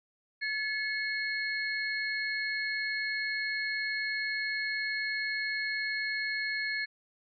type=tone cluster; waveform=sine; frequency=1719 / 2190 / 4273 Hz; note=A6 / C#7 / C8; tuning=-41 / -22 / +36 cents; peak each=-33 / -34 / -39 dBFS; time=0.41-6.86 s; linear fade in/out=20 ms; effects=none